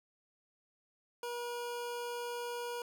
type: tone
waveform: 25% pulse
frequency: 480 Hz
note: B4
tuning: 49 cents flat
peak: -34 dBFS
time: 1.23-2.82 s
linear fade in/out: 2 ms
effects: none